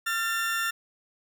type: tone pair together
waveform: 35% pulse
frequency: 1376.3 / 1785 Hz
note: F6 / A6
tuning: -26 / +24 cents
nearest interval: perfect fourth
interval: 450 cents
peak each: -27 dBFS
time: 0.06-0.71 s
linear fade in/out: 10 ms
effects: none